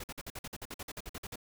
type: noise bursts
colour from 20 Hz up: pink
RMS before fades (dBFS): -42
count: 16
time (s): 0-1.358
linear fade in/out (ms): 5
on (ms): 38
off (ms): 50
effects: none